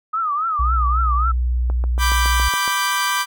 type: tone with vibrato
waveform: sine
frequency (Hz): 1244.5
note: D#6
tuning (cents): 0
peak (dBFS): -18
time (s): 0.13-1.32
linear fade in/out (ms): 10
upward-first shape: triangle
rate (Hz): 3.7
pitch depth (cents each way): 170
type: tone with pitch glide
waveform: sine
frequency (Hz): 61.74 to 60.19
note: B1 to B1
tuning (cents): 0 to -44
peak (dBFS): -16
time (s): 0.59-2.49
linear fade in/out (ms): 10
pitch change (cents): -44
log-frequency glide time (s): 1.1-2.18
type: click train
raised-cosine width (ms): 1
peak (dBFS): -17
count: 8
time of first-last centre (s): 1.7-2.678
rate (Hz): 7.16
type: chord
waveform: sawtooth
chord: G major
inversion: first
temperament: equal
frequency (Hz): 987.8 / 1174.7 / 1568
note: B5 / D6 / G6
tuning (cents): 0 / 0 / 0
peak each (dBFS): -19 / -18 / -19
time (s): 1.98-3.26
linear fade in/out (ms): 50
effects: none